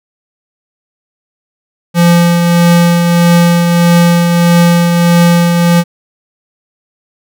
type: tone with tremolo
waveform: square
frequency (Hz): 172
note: F3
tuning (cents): -26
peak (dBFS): -4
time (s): 1.94-5.84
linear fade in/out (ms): 50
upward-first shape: triangle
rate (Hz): 1.6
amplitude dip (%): 40
effects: none